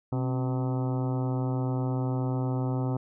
harmonic tone with a mistuned harmonic, 127.6 Hz, C3, 43 cents flat, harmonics 1 / 2 / 3 / 4 / 5 / 6 / 7 / 8 / 9 / 10, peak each -27 / -32 / -38 / -40 / -43 / -42 / -43 / -49 / -50 / -49 dBFS, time 0.12-2.97 s, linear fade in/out 5 ms, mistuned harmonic 2, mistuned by +61 cents, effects none

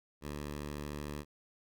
10% pulse tone, 73.4 Hz, D2, in tune, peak -31 dBFS, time 0.21-1.25 s, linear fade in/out 50 ms, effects none

